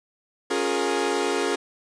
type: chord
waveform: sawtooth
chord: Bb minor seventh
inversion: first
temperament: equal with one note detuned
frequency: 277.2 / 355.1 / 415.3 / 466.2 Hz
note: Db4 / F4 / Ab4 / Bb4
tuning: 0 / +29 / 0 / 0 cents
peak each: -26 / -24 / -22 / -25 dBFS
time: 0.5-1.56 s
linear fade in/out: 10 ms
effects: resampled to 22050 Hz + 9-bit